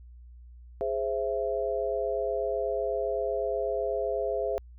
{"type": "chord", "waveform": "sine", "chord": "Ab augmented", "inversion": "none", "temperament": "equal with one note detuned", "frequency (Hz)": [415.3, 523.3, 666.5], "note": ["Ab4", "C5", "E5"], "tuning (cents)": [0, 0, 19], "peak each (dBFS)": -31, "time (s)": [0.81, 4.58], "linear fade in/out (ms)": 0, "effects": ["added 60 Hz sine -46 dBFS peak until 4.78 s"]}